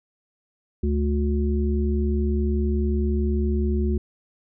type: harmonic tone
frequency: 72.4 Hz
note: D2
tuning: 24 cents flat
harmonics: 1 / 3 / 5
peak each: -21 / -26 / -28 dBFS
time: 0.83-3.98 s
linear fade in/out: 5 ms
effects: none